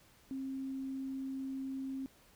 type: tone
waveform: sine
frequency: 267.1 Hz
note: C4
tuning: 36 cents sharp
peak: -37 dBFS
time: 0.31-2.06 s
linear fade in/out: 0 ms
effects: pink hiss -64 dBFS RMS until 2.35 s